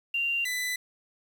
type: tone pair in turn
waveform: sine / sawtooth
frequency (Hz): 2774 / 1995.8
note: F7 / B6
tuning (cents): -12 / +18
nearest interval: tritone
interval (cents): 570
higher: first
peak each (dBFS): -25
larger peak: neither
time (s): 0.14-0.45 / 0.45-0.76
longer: neither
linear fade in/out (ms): 5
effects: 9-bit